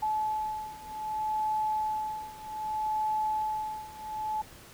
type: beating tone pair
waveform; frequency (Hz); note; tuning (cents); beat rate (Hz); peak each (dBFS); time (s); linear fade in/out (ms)
sine; 861 / 861.64; A5 / A5; -38 / -37; 0.64; -33 / -31; 0.02-4.42; 10
effects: pink hiss -51 dBFS RMS until 4.73 s